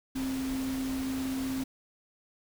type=tone in noise; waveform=sine; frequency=264.1 Hz; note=C4; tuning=16 cents sharp; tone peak=-30 dBFS; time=0.15-1.64 s; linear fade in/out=10 ms; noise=pink; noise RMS=-41 dBFS; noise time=0.15-1.64 s; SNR=+8 dB; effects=none